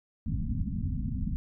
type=low-pass noise; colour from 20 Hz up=pink; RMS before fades=-31 dBFS; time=0.26-1.36 s; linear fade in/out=0 ms; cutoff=260 Hz; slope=96 dB/octave; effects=none